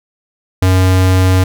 square tone, 93 Hz, F#2, 9 cents sharp, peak -8 dBFS, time 0.62-1.44 s, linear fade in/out 5 ms, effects none

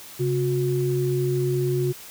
sine tone pair together, 135.6 / 362 Hz, C#3 / F#4, -38 / -38 cents, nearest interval octave + perfect fourth, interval 1700 cents, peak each -23 dBFS, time 0.19-1.93 s, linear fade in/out 20 ms, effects white hiss -42 dBFS RMS until 2.1 s

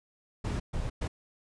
brown noise bursts at uneven times, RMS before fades -32 dBFS, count 3, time 0.44-0.6 / 0.73-0.9 / 1.01-1.08 s, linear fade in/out 10 ms, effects resampled to 22050 Hz

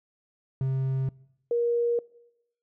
triangle / sine tone pair in turn, 132.8 / 473.2 Hz, C3 / A#4, +26 / +26 cents, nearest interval octave + minor seventh, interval 2200 cents, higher second, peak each -22 dBFS, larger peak neither, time 0.61-1.09 / 1.51-1.99 s, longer neither, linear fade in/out 2 ms, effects noise-tail reverb RT60 0.9 s tail -24 dB re dry

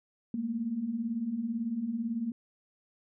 sine beating tone pair, 215 / 233 Hz, A3 / A#3, -40 / -1 cents, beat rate 18 Hz, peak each -37 / -31 dBFS, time 0.34-2.32 s, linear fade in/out 2 ms, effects none

